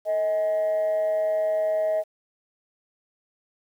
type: tone with amplitude modulation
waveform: sine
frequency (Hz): 633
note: D#5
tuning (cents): +30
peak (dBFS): -17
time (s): 0.05-2.04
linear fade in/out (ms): 50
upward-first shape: sine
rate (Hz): 190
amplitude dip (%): 50
effects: tanh soft clip ceiling -18 dBFS + 9-bit